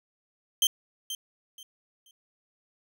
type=tone with echo; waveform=sawtooth; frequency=3136 Hz; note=G7; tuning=in tune; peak=-17 dBFS; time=0.62-0.67 s; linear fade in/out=2 ms; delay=480 ms; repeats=3; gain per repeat=-12 dB; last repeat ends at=2.11 s; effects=none